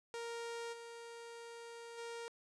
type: tone with level steps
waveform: sawtooth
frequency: 466.2 Hz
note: A#4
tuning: in tune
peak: -38 / -45 / -40 dBFS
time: 0.14-2.28 s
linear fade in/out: 0 ms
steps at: 0.72 / 1.97 s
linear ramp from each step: 20 ms
effects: resampled to 22050 Hz + 11-bit